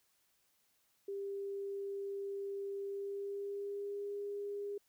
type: tone with pitch glide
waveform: sine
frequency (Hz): 397.1 to 405.9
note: G4 to G#4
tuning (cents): +22 to -40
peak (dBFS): -38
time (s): 1.08-4.78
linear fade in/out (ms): 5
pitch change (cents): +38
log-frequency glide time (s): 2.84-4.15
effects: white hiss -75 dBFS RMS until 4.88 s